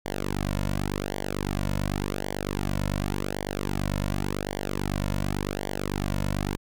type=tone with flanger; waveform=sawtooth; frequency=49 Hz; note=G1; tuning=in tune; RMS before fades=-29 dBFS; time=0.05-6.57 s; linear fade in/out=10 ms; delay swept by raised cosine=0.76 to 2.56 ms; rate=0.89 Hz; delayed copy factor=-0.95; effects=none